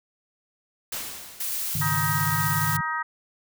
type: noise with exponential decay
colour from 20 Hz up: white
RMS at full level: -30 dBFS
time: 0.92-2.07 s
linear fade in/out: 5 ms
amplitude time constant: 250 ms
type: noise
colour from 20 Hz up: blue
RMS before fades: -29 dBFS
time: 1.4-2.77 s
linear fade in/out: 5 ms
type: chord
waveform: sine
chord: Ab suspended fourth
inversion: none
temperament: equal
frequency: 103.83 / 138.59 / 155.56 Hz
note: Ab2 / Db3 / Eb3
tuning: 0 / 0 / 0 cents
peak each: -31 / -31 / -28 dBFS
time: 1.75-2.81 s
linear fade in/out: 5 ms
type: harmonic tone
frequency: 314.9 Hz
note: D#4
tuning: 21 cents sharp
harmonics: 3 / 4 / 5 / 6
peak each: -31 / -29 / -33 / -31 dBFS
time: 1.81-3.03 s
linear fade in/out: 10 ms
effects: none